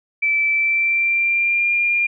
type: tone with pitch glide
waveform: sine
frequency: 2321 to 2403 Hz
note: D7 to D7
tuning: -21 to +39 cents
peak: -15 dBFS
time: 0.22-2.07 s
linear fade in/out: 10 ms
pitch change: +60 cents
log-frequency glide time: 0.5-1.71 s
effects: none